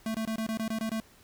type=tone bursts; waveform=square; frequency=221.7 Hz; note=A3; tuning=13 cents sharp; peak=-30 dBFS; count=9; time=0.06-1.001 s; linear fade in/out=2 ms; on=85 ms; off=22 ms; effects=pink hiss -58 dBFS RMS until 1.23 s